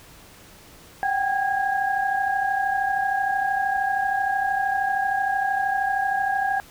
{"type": "tone cluster", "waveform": "sine", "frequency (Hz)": [757, 790, 1642], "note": ["F#5", "G5", "G#6"], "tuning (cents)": [39, 13, -20], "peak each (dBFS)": [-27, -23, -26], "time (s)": [1.03, 6.6], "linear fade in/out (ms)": 0, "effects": ["pink hiss -48 dBFS RMS until 6.7 s"]}